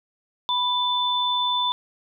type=tone pair together; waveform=sine; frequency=987.8 / 3520 Hz; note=B5 / A7; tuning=0 / 0 cents; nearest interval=octave + minor seventh; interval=2200 cents; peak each=-23 dBFS; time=0.49-1.72 s; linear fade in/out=0 ms; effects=none